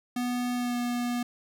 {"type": "tone with pitch glide", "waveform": "square", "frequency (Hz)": [245.8, 242.4], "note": ["B3", "B3"], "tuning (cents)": [-8, -32], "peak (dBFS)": -28, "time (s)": [0.16, 1.23], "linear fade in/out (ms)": 5, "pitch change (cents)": -24, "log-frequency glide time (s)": [0.55, 0.77], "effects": []}